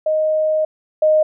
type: tone pair in turn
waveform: sine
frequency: 622.3 / 619.3 Hz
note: D#5 / D#5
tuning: 0 / -8 cents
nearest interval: unison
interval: 8 cents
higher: first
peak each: -14 / -10 dBFS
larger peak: second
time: 0.06-0.65 / 1.02-1.23 s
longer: first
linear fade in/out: 5 ms
effects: none